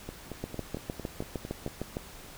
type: two click trains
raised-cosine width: 2 ms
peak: -19 / -24 dBFS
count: 11 / 8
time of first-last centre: 0.44-1.969 / 0.09-1.677 s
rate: 6.54 / 4.41 Hz
effects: pink hiss -48 dBFS RMS until 2.37 s